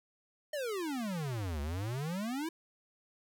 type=exponential two-way sweep; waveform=square; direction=down then up; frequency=622.3 to 69.6 to 339.6 Hz; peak=-35 dBFS; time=0.53-2.49 s; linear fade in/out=5 ms; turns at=1.61 s; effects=none